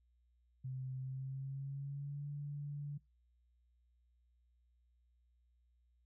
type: tone with pitch glide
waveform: sine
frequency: 130.3 to 144.58 Hz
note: C3 to D3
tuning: -7 to -27 cents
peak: -40 dBFS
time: 0.64-2.98 s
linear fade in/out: 10 ms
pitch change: +180 cents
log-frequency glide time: 0.98-2.28 s
effects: noise-tail reverb RT60 0.2 s tail -22 dB re dry + added 60 Hz sine -70 dBFS peak until 6.05 s